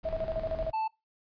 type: noise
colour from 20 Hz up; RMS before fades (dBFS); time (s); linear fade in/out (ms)
brown; -39; 0.03-0.71; 10
type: tone with tremolo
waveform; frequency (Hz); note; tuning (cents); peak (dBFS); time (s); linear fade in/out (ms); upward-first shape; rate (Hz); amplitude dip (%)
sine; 645; E5; -38; -28; 0.05-0.7; 5; square; 13; 75
type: tone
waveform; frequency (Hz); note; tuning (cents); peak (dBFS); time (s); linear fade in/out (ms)
triangle; 880; A5; 0; -26; 0.73-0.88; 10
effects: noise-tail reverb RT60 0.2 s tail -22 dB re dry + resampled to 11025 Hz